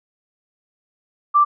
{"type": "tone", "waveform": "sine", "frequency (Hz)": 1174.7, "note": "D6", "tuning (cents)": 0, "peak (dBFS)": -10, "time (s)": [1.34, 1.45], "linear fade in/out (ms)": 20, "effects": []}